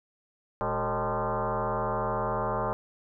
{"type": "tone with frequency modulation", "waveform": "sine", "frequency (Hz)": 212.1, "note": "G#3", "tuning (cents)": 37, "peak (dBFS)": -26, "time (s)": [0.61, 2.73], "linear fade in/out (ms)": 0, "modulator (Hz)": 166, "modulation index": 6.3, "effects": []}